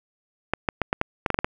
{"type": "clicks", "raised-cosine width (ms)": 0.5, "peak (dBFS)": -6, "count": 10, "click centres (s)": [0.536, 0.688, 0.817, 0.929, 1.014, 1.262, 1.303, 1.344, 1.389, 1.445], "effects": ["8-bit"]}